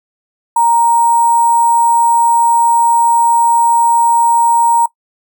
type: tone with sample-and-hold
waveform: sine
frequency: 932.3 Hz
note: A#5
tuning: in tune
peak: -7 dBFS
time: 0.56-4.86 s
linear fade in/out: 5 ms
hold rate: 8820 Hz
effects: noise-tail reverb RT60 0.1 s tail -20 dB re dry

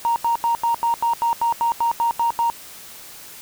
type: tone bursts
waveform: sine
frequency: 932.3 Hz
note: A#5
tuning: in tune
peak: -15 dBFS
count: 13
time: 0.05-2.5 s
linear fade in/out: 0 ms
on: 110 ms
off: 85 ms
effects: tanh soft clip ceiling -12 dBFS + white hiss -40 dBFS RMS until 3.41 s

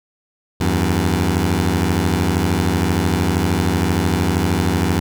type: beating tone pair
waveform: 15% pulse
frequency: 82 / 95 Hz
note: E2 / F#2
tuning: -9 / +46 cents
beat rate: 13 Hz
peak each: -12 dBFS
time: 0.6-5 s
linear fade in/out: 10 ms
effects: none

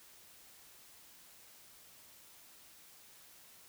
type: silence
effects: white hiss -59 dBFS RMS until 3.68 s

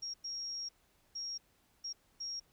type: tone bursts at uneven times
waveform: sine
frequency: 5588 Hz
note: F8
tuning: in tune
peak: -38 dBFS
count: 5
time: 0.02-0.14 / 0.24-0.69 / 1.15-1.38 / 1.84-1.93 / 2.2-2.4 s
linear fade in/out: 10 ms
effects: pink hiss -71 dBFS RMS until 2.52 s

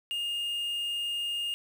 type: tone with quantisation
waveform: triangle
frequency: 2833 Hz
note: F7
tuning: 24 cents sharp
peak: -28 dBFS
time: 0.11-1.54 s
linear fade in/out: 0 ms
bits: 8
effects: none

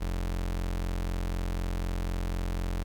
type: tone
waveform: 35% pulse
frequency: 44 Hz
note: F1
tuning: 14 cents sharp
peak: -27 dBFS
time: 0-2.84 s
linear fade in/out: 20 ms
effects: 10-bit

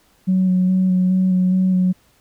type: tone with vibrato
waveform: sine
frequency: 185 Hz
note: F#3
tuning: in tune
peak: -12 dBFS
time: 0.27-1.93 s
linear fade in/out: 20 ms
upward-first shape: square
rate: 2.4 Hz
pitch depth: 14 cents each way
effects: tanh soft clip ceiling -9 dBFS + pink hiss -57 dBFS RMS until 2.2 s

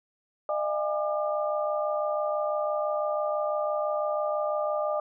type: tone cluster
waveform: sine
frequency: 606 / 672 / 819 / 1199 Hz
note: D#5 / E5 / G#5 / D6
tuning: -46 / +33 / -24 / +36 cents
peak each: -27 / -35 / -35 / -33 dBFS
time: 0.49-5 s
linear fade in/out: 2 ms
effects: none

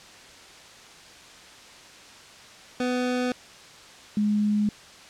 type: tone pair in turn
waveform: 25% pulse / sine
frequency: 249.5 / 209.1 Hz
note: B3 / G#3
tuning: +18 / +12 cents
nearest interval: minor third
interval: 306 cents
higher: first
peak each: -20 dBFS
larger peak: neither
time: 2.8-3.32 / 4.17-4.69 s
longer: neither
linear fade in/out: 2 ms
effects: white hiss -47 dBFS RMS until 5.09 s + low-pass 6000 Hz 12 dB/octave

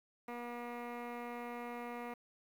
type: tone with low-pass filter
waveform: 15% pulse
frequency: 240.1 Hz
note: B3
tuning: 49 cents flat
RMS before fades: -44 dBFS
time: 0.28-2.14 s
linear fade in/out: 5 ms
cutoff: 1800 Hz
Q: 2.5
effects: 10-bit

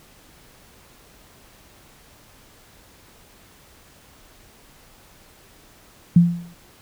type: tone with exponential decay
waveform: sine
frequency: 172.3 Hz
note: F3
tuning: 23 cents flat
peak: -6 dBFS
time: 6.16-6.54 s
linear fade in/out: 5 ms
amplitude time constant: 82 ms
effects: pink hiss -51 dBFS RMS until 6.81 s

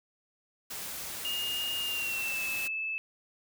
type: noise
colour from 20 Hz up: white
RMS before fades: -39 dBFS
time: 0.7-2.68 s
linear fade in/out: 10 ms
type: tone with pitch glide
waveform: sine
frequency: 2839 to 2618 Hz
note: F7 to E7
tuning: +28 to -13 cents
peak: -31 dBFS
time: 1.25-2.98 s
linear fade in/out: 0 ms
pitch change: -141 cents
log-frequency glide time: 1.81-2.43 s
effects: none

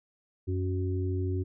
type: harmonic tone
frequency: 92.5 Hz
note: F#2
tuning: in tune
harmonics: 1 / 3 / 4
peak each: -28 / -37 / -35 dBFS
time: 0.47-1.44 s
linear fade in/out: 20 ms
effects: none

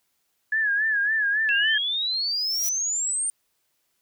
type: tone with vibrato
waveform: sine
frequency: 1697 Hz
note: G#6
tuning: 37 cents sharp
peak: -20 dBFS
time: 0.52-1.78 s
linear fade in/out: 5 ms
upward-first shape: sine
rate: 3.6 Hz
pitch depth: 89 cents each way
type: exponential sweep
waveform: sine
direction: up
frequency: 2663 to 9000 Hz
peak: -23 dBFS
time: 1.49-3.3 s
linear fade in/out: 0 ms
type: noise with exponential growth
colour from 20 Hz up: violet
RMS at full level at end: -27 dBFS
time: 2.24-2.69 s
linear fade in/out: 2 ms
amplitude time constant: 97 ms
effects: white hiss -72 dBFS RMS until 4.01 s

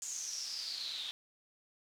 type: noise with band-pass filter sweep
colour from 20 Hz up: pink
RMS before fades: -41 dBFS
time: 0.02-1.11 s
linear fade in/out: 0 ms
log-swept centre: 7000 to 3500 Hz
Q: 9.3
effects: none

